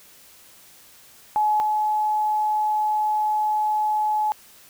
sine tone pair in turn, 849 / 852.1 Hz, G#5 / G#5, +38 / +44 cents, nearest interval unison, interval 6 cents, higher second, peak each -17 / -19 dBFS, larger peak first, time 1.36-1.6 / 1.6-4.32 s, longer second, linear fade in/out 0 ms, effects white hiss -50 dBFS RMS until 4.69 s

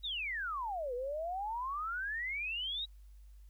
sine exponential two-way sweep, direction down then up, 3890 to 478 to 3890 Hz, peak -35 dBFS, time 0.03-2.86 s, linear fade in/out 20 ms, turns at 0.94 s, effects added 50 Hz sine -52 dBFS peak until 3.49 s + white hiss -75 dBFS RMS until 3.49 s

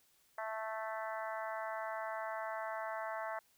harmonic tone, 220 Hz, A3, in tune, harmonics 3 / 4 / 5 / 6 / 7 / 8 / 9, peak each -42 / -44 / -46 / -48 / -49 / -50 / -51 dBFS, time 0.38-3.39 s, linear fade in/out 2 ms, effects white hiss -71 dBFS RMS until 3.57 s

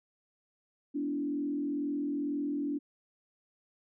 sine tone with frequency modulation, 288.7 Hz, D4, 30 cents flat, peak -30 dBFS, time 0.94-2.79 s, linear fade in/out 20 ms, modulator 42.1 Hz, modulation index 0.73, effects none

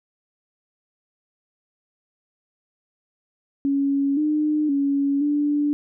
sine tone with pitch steps, 278.3 / 302.9 / 280 / 292.5 Hz, C#4 / D#4 / C#4 / D4, +7 / -46 / +18 / -7 cents, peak -18 dBFS, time 3.65-5.73 s, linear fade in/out 0 ms, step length 520 ms, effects none

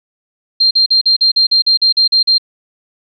sine tone bursts, 4181 Hz, C8, 2 cents flat, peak -7 dBFS, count 12, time 0.6-2.382 s, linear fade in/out 10 ms, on 110 ms, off 42 ms, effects none

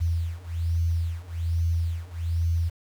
sine beating tone pair, 83.1 / 84.3 Hz, E2 / E2, +15 / +39 cents, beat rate 1.2 Hz, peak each -27 / -26 dBFS, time 0-2.7 s, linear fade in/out 20 ms, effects 8-bit

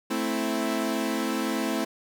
sawtooth chord, A minor, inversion none, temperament equal, 220 / 261.6 / 329.6 Hz, A3 / C4 / E4, 0 / 0 / 0 cents, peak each -26 dBFS, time 0.1-1.85 s, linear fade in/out 10 ms, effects none

